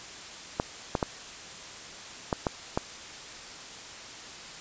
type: clicks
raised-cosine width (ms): 1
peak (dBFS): -11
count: 6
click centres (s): 0.599 / 0.952 / 1.028 / 2.328 / 2.468 / 2.775
effects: white hiss -43 dBFS RMS until 4.6 s + resampled to 16000 Hz